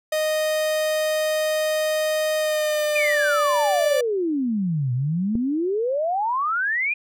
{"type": "tone with pitch glide", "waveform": "45% pulse", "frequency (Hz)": [620, 585.2], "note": ["D#5", "D5"], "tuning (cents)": [-6, -6], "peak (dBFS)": -20, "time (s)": [0.12, 4.01], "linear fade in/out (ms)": 5, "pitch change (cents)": -100, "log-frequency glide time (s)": [2.37, 3.31]}
{"type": "exponential two-way sweep", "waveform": "sine", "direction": "down then up", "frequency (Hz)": [2489, 120, 2489], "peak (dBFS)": -20, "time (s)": [2.95, 6.94], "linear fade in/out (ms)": 10, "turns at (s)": 4.93}
{"type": "click", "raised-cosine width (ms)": 3, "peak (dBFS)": -16, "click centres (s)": 5.354}
{"effects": []}